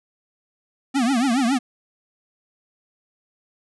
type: tone with vibrato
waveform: square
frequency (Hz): 252.5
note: B3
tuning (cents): +39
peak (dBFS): -18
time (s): 0.94-1.59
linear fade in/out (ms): 20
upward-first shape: triangle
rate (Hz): 7.2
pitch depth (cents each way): 230
effects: resampled to 24000 Hz